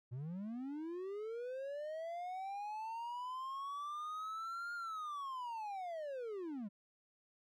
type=linear two-way sweep; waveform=triangle; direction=up then down; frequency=115.4 to 1418 to 189.9 Hz; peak=-39 dBFS; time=0.11-6.69 s; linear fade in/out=20 ms; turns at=4.74 s; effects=none